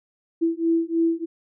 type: beating tone pair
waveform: sine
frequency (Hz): 329.6 / 332.8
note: E4 / E4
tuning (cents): 0 / +17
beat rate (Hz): 3.2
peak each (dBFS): -22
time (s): 0.41-1.26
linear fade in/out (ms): 20
effects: none